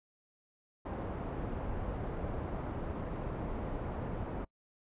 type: low-pass noise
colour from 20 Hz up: pink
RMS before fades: -38 dBFS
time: 0.85-4.45 s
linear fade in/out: 10 ms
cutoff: 880 Hz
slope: 12 dB/octave
effects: noise-tail reverb RT60 0.1 s tail -25 dB re dry + resampled to 8000 Hz